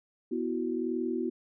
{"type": "chord", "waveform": "sine", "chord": "B suspended fourth", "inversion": "none", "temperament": "just", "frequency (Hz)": [246.9, 329.3, 370.4], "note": ["B3", "E4", "F#4"], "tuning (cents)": [0, -2, 2], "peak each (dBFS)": -33, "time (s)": [0.31, 1.3], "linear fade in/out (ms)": 10, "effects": []}